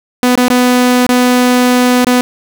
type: tone with dropouts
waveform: sawtooth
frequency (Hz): 248.6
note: B3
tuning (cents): +12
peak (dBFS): -3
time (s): 0.23-2.21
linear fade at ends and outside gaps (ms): 0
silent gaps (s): 0.354-0.376 / 0.482-0.502 / 1.065-1.091 / 2.046-2.069
effects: none